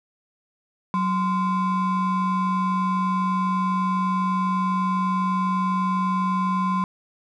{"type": "ring-modulated tone", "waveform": "triangle", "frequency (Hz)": 610, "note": "D#5", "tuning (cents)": -34, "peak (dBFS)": -15, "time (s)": [0.94, 6.84], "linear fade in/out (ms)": 0, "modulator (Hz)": 424, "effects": []}